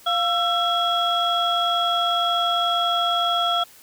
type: tone cluster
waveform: sine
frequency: 696 / 1339 / 3323 Hz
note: F5 / E6 / G#7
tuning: -6 / +27 / 0 cents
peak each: -22 dBFS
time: 0.06-3.64 s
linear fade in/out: 10 ms
effects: tanh soft clip ceiling -12 dBFS + white hiss -49 dBFS RMS until 3.82 s